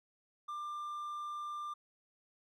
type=tone; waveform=triangle; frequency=1191 Hz; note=D6; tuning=24 cents sharp; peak=-37 dBFS; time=0.48-1.74 s; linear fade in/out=10 ms; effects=none